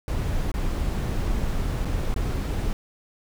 brown noise with dropouts, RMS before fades -25 dBFS, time 0.08-2.73 s, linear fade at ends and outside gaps 1 ms, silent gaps 0.517-0.54 / 1.849-1.854 / 2.142-2.162 s, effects none

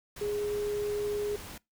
sine tone in noise, 414.3 Hz, G#4, 4 cents flat, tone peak -29 dBFS, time 0.21-1.36 s, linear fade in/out 5 ms, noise pink, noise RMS -44 dBFS, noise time 0.16-1.58 s, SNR +12 dB, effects noise-tail reverb RT60 0.2 s tail -23 dB re dry

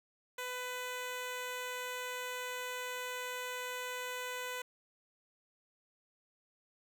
10% pulse tone, 499.7 Hz, B4, 20 cents sharp, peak -30 dBFS, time 0.38-4.62 s, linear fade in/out 5 ms, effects none

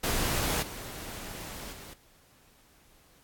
pink noise with level steps, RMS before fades -29 / -41 / -46 dBFS, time 0.03-1.94 s, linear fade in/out 10 ms, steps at 0.62 / 1.72 s, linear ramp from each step 10 ms, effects pink hiss -61 dBFS RMS until 3.23 s + AAC 64 kbps

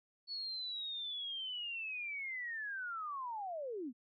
sine linear sweep, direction down, 4435 to 220 Hz, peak -39 dBFS, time 0.27-3.93 s, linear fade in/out 50 ms, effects none

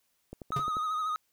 click train, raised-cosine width 2 ms, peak -28 dBFS, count 6, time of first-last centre 0.33-0.769 s, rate 11.4 Hz
triangle tone with vibrato, 1254 Hz, D#6, 13 cents sharp, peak -27 dBFS, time 0.52-1.16 s, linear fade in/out 0 ms, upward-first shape sine, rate 13 Hz, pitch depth 41 cents each way
square tone with exponential decay, 138.59 Hz, C#3, in tune, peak -29 dBFS, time 0.56-0.68 s, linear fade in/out 5 ms, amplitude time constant 25 ms
effects white hiss -74 dBFS RMS until 1.32 s

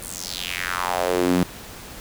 sawtooth tone with high-pass filter sweep, 90 Hz, F#2, 47 cents flat, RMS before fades -24 dBFS, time 0.02-1.43 s, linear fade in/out 0 ms, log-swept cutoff 10000 to 190 Hz, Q 3.1, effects pink hiss -39 dBFS RMS until 2 s

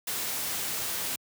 white noise, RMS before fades -32 dBFS, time 0.07-1.16 s, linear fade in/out 5 ms, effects high-pass 80 Hz 12 dB/octave

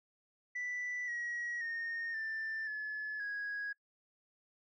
sine tone with pitch steps, 1975.5 / 1907.1 / 1841.1 / 1777.3 / 1715.8 / 1656.4 Hz, B6 / A#6 / A#6 / A6 / A6 / G#6, 0 / +39 / -22 / +17 / -44 / -5 cents, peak -35 dBFS, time 0.55-3.73 s, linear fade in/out 10 ms, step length 530 ms, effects noise-tail reverb RT60 0.1 s tail -22 dB re dry + tanh soft clip ceiling -34 dBFS

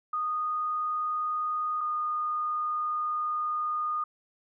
sine tone pair in turn, 1235 / 1225.8 Hz, D#6 / D#6, -13 / -26 cents, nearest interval unison, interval 13 cents, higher first, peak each -27 dBFS, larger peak neither, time 0.13-1.81 / 1.81-4.04 s, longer second, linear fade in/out 5 ms, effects none

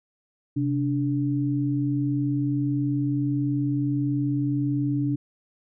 sine tone pair together, 131.51 / 290 Hz, C3 / D4, +9 / -22 cents, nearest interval octave + major second, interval 1369 cents, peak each -25 / -24 dBFS, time 0.56-5.16 s, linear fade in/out 10 ms, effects none

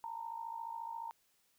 sine tone with amplitude modulation, 918 Hz, A#5, 27 cents flat, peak -37 dBFS, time 0.04-1.11 s, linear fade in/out 0 ms, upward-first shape sine, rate 54.3 Hz, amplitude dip 75%, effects white hiss -74 dBFS RMS until 1.58 s

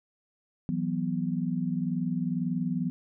sine chord, E suspended second, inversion none, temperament equal, 164.81 / 185 / 246.9 Hz, E3 / F#3 / B3, 0 / 0 / 0 cents, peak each -31 dBFS, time 0.69-2.9 s, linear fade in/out 0 ms, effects none

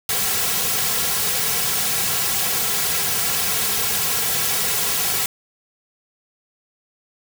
white noise with comb filter, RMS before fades -21 dBFS, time 0.09-5.26 s, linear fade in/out 2 ms, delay 3.3 ms, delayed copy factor -1, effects none

